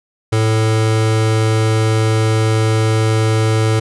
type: tone pair together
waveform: square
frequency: 110.2 / 439.9 Hz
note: A2 / A4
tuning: +3 / 0 cents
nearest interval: 2 octaves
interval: 2397 cents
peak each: -13 / -21 dBFS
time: 0.32-3.8 s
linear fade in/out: 10 ms
effects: resampled to 24000 Hz